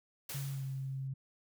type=noise with exponential decay; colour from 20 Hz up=white; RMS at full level=-41 dBFS; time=0.29-1.08 s; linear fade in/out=5 ms; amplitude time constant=170 ms
type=tone with pitch glide; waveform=sine; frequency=137.9 to 134.21 Hz; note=C#3 to C3; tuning=-9 to +44 cents; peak=-36 dBFS; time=0.34-1.14 s; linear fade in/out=10 ms; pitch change=-47 cents; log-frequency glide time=0.5-0.63 s
effects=none